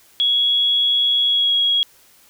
sine tone with pitch glide, 3343 to 3310 Hz, G#7 to G#7, +11 to -6 cents, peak -14 dBFS, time 0.2-1.83 s, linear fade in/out 0 ms, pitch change -17 cents, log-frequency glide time 1.26-1.53 s, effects white hiss -52 dBFS RMS until 2.29 s

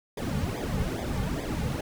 brown noise with flanger, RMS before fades -30 dBFS, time 0.17-1.81 s, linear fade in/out 5 ms, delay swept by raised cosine 0.7 to 3.1 ms, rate 2.4 Hz, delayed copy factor -0.9, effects none

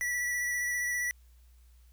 square tone with vibrato, 1953 Hz, B6, 20 cents flat, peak -30 dBFS, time 0.01-1.11 s, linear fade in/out 0 ms, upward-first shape square, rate 15 Hz, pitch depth 12 cents each way, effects added 60 Hz sine -55 dBFS peak until 1.92 s + white hiss -70 dBFS RMS until 1.92 s

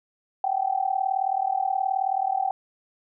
sine tone with amplitude modulation, 769 Hz, G5, 33 cents flat, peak -18 dBFS, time 0.44-2.51 s, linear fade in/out 2 ms, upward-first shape sine, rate 38.8 Hz, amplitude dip 90%, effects none

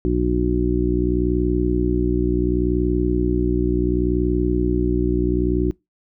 harmonic tone, 60.7 Hz, B1, 29 cents flat, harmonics 1 / 2 / 3 / 4 / 5 / 6, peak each -22 / -28 / -25 / -31 / -22 / -22 dBFS, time 0.05-5.71 s, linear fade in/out 0 ms, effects noise-tail reverb RT60 0.2 s tail -24 dB re dry

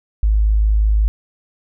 sine tone, 52.8 Hz, G#1, 29 cents sharp, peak -11 dBFS, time 0.23-1.08 s, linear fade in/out 0 ms, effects none

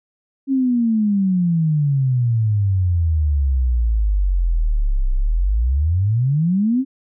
sine exponential two-way sweep, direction down then up, 275.6 to 31.34 to 275.6 Hz, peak -14 dBFS, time 0.47-6.85 s, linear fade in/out 50 ms, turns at 5.13 s, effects none

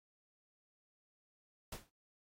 pink noise with exponential decay, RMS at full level -41 dBFS, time 1.72-1.9 s, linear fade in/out 5 ms, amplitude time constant 38 ms, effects AAC 48 kbps

